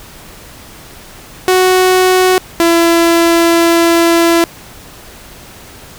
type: tone pair in turn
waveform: sawtooth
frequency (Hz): 370 / 336.4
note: F#4 / E4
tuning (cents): 0 / +35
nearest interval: major second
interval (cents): 165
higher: first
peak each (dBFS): -3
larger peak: neither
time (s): 1.48-2.38 / 2.6-4.44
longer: second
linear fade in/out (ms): 0
effects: pink hiss -35 dBFS RMS until 5.98 s